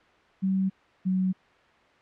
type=tone pair in turn; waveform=sine; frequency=190.9 / 186.76 Hz; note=G3 / F#3; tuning=-46 / +16 cents; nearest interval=unison; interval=38 cents; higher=first; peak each=-22 dBFS; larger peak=neither; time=0.42-0.7 / 1.05-1.33 s; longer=neither; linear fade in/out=20 ms; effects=white hiss -58 dBFS RMS until 2.01 s + low-pass 2000 Hz 12 dB/octave